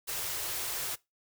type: band-stop noise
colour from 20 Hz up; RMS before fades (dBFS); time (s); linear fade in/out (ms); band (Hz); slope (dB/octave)
white; -35; 0.07-0.96; 20; 160 to 310; 96
effects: noise-tail reverb RT60 0.2 s tail -21 dB re dry